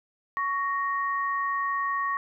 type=tone pair together; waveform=sine; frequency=1116.1 / 1864.7 Hz; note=C#6 / A#6; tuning=+11 / 0 cents; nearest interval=major sixth; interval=889 cents; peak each=-26 / -31 dBFS; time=0.37-2.17 s; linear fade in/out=0 ms; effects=none